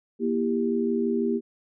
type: chord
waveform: sine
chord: E diminished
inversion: second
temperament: just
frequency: 237.3 / 329.6 / 395.6 Hz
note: Bb3 / E4 / G4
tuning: +31 / 0 / +16 cents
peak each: -25 / -30 / -26 dBFS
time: 0.19-1.41 s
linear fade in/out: 50 ms
effects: none